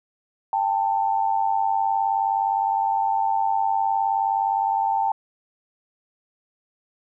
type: tone pair together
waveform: sine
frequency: 791.5 / 891 Hz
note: G5 / A5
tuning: +17 / +22 cents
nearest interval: major second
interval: 205 cents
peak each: -22 dBFS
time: 0.53-5.12 s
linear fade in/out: 2 ms
effects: none